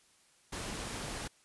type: noise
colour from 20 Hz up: pink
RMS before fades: -40 dBFS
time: 0.52-1.28 s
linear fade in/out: 10 ms
effects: white hiss -66 dBFS RMS until 1.44 s + resampled to 24000 Hz